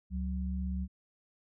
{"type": "tone pair together", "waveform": "sine", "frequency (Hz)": [69.84, 185.9], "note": ["C#2", "F#3"], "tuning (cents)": [14, 8], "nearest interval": "octave + perfect fourth", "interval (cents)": 1694, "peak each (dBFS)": [-33, -36], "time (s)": [0.1, 0.88], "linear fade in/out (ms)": 50, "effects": []}